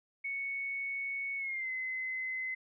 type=tone with pitch glide; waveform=sine; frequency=2217 to 2045 Hz; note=C#7 to C7; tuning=0 to -40 cents; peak=-34 dBFS; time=0.24-2.55 s; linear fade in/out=10 ms; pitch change=-140 cents; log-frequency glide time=1.37-1.7 s; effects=none